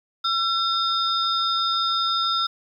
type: tone cluster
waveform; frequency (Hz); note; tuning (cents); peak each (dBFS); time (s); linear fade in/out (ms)
sine; 1347 / 3649 / 5020; E6 / A#7 / D#8; +37 / -38 / +15; -23 / -24 / -28; 0.24-2.47; 10
effects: 9-bit